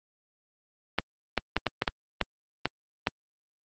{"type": "clicks", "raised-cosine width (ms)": 0.3, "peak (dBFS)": -7, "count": 9, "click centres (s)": [0.986, 1.377, 1.566, 1.667, 1.821, 1.878, 2.213, 2.656, 3.071], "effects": ["high-pass 100 Hz 12 dB/octave", "Opus 24 kbps"]}